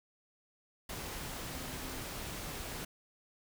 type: tone in noise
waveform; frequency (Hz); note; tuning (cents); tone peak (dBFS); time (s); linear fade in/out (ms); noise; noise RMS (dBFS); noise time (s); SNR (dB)
sine; 260.9; C4; -5; -50; 1.52-2.03; 5; pink; -42; 0.89-2.85; -11
effects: none